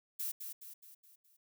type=noise with echo; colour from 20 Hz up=violet; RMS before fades=-38 dBFS; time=0.19-0.32 s; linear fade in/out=10 ms; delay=210 ms; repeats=5; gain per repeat=-6 dB; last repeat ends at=1.37 s; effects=none